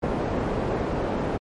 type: low-pass noise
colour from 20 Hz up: white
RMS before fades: -26 dBFS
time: 0.02-1.38 s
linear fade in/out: 20 ms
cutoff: 560 Hz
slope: 12 dB/octave
effects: MP3 48 kbps